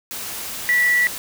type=tone in noise; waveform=sine; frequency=1953 Hz; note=B6; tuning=20 cents flat; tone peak=-14 dBFS; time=0.69-1.07 s; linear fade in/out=0 ms; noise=white; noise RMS=-30 dBFS; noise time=0.11-1.18 s; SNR=+13 dB; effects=none